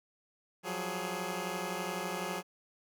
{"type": "tone cluster", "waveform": "10% pulse", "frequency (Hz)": [176.1, 188, 418.8], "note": ["F3", "F#3", "G#4"], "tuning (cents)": [15, 28, 15], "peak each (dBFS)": -31, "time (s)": [0.63, 2.43], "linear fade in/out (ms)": 50, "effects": []}